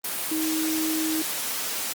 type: tone in noise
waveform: sine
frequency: 316.4 Hz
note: D#4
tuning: 29 cents sharp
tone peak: -24 dBFS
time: 0.31-1.22 s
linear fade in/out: 5 ms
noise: white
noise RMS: -29 dBFS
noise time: 0.04-1.93 s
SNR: +2 dB
effects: high-pass 200 Hz 12 dB/octave + Opus 24 kbps